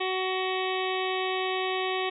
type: harmonic tone with a mistuned harmonic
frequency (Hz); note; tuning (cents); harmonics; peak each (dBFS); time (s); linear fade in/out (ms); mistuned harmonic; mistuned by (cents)
374.2; F#4; +20; 1 / 2 / 3 / 5 / 6 / 7 / 8 / 9 / 10; -30 / -33 / -35 / -37 / -38 / -38 / -39 / -40 / -40; 0-2.1; 10; 8; +25
effects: none